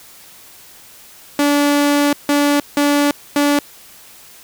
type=tone bursts at uneven times; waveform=sawtooth; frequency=288.6 Hz; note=D4; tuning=30 cents flat; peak=-8 dBFS; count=4; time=1.39-2.13 / 2.29-2.6 / 2.77-3.11 / 3.36-3.59 s; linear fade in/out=2 ms; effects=white hiss -42 dBFS RMS until 4.43 s